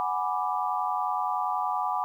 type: chord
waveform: sine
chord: G# half-diminished seventh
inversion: third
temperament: equal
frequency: 740 / 830.6 / 987.8 / 1174.7 Hz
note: F#5 / G#5 / B5 / D6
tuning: 0 / 0 / 0 / 0 cents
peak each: -31 dBFS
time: 0-2.04 s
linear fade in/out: 0 ms
effects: 10-bit